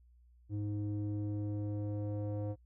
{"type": "tone with low-pass filter sweep", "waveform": "square", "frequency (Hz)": 103.83, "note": "G#2", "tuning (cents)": 0, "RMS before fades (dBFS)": -37, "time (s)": [0.49, 2.56], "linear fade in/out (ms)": 50, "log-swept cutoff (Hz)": [270, 560], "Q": 2.2, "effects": ["noise-tail reverb RT60 0.1 s tail -25 dB re dry", "added 60 Hz sine -60 dBFS peak until 2.65 s"]}